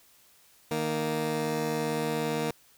15% pulse tone pair together, 155.56 / 233.3 Hz, D#3 / A#3, 0 / +2 cents, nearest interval perfect fifth, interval 702 cents, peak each -25 dBFS, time 0.71-2.51 s, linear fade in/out 2 ms, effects white hiss -60 dBFS RMS until 2.77 s

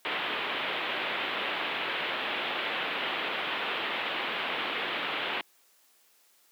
white low-pass noise, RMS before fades -32 dBFS, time 0.05-5.41 s, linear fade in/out 0 ms, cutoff 3400 Hz, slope 48 dB/octave, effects white hiss -64 dBFS RMS until 6.51 s + high-pass 300 Hz 12 dB/octave

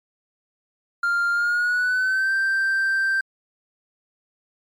triangle tone with pitch glide, 1396.9 to 1568 Hz, F6 to G6, 0 to 0 cents, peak -16 dBFS, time 1.03-3.21 s, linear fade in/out 5 ms, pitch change +200 cents, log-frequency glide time 1.32-2.33 s, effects tanh soft clip ceiling -12 dBFS + MP3 96 kbps

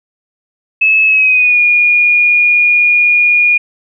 sine tone with pitch glide, 2596 to 2436 Hz, E7 to D#7, -27 to -37 cents, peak -6 dBFS, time 0.81-3.58 s, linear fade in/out 10 ms, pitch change -110 cents, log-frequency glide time 1.05-1.6 s, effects none

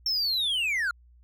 triangle linear sweep, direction down, 5450 to 1359 Hz, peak -23 dBFS, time 0.06-0.91 s, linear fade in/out 2 ms, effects added 60 Hz sine -53 dBFS peak until 1.23 s

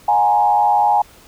sine tone with frequency modulation, 828 Hz, G#5, 5 cents flat, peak -11 dBFS, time 0.08-1.02 s, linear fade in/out 5 ms, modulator 104 Hz, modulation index 0.87, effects pink hiss -46 dBFS RMS until 1.27 s

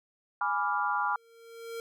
sine chord, G# diminished seventh, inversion none, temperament equal, 830.6 / 987.8 / 1174.7 / 1396.9 Hz, G#5 / B5 / D6 / F6, 0 / 0 / 0 / 0 cents, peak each -32 dBFS, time 0.41-1.16 s, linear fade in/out 2 ms
square tone with exponential growth, 460 Hz, A#4, 23 cents flat, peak -35 dBFS, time 0.88-1.8 s, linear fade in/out 1 ms, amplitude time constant 200 ms
effects none

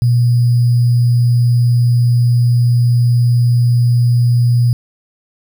sine tone with sample-and-hold, 120.6 Hz, B2, 41 cents flat, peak -8 dBFS, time 0.02-4.73 s, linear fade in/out 0 ms, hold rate 4900 Hz, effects none

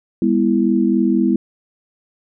sine chord, E major, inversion first, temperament equal with one note detuned, 202.7 / 246.9 / 329.6 Hz, G#3 / B3 / E4, -42 / 0 / 0 cents, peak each -17 dBFS, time 0.22-1.36 s, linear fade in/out 2 ms, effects none

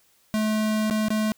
square tone with dropouts, 215.7 Hz, A3, 34 cents flat, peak -22 dBFS, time 0.34-1.32 s, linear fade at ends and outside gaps 0 ms, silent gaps 0.899-0.909 / 1.084-1.104 s, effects white hiss -62 dBFS RMS until 1.37 s

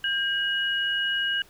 sine tone pair together, 1600 / 2902 Hz, G6 / F#7, +35 / -34 cents, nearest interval minor seventh, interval 1031 cents, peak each -26 dBFS, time 0.04-1.42 s, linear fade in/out 2 ms, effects pink hiss -55 dBFS RMS until 1.49 s

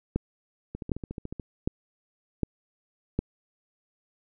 two click trains, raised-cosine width 3 ms, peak -22 / -12 dBFS, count 10 / 5, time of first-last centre 0.75-1.397 / 0.16-3.19 s, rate 13.9 / 1.32 Hz, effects none

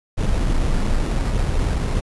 brown noise with sample-and-hold, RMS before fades -19 dBFS, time 0.17-2.01 s, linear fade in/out 20 ms, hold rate 3150 Hz, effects resampled to 24000 Hz

